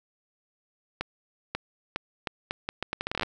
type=accelerating click train; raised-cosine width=0.3 ms; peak=-13 dBFS; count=17; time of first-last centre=1.01-3.232 s; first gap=540 ms; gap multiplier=0.76; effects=none